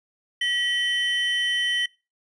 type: tone pair together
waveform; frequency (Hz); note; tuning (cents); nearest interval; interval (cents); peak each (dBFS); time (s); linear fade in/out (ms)
triangle; 1929 / 3059; B6 / G7; -41 / -43; minor sixth; 798; -23; 0.41-1.86; 5
effects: noise-tail reverb RT60 0.3 s tail -23 dB re dry + resampled to 22050 Hz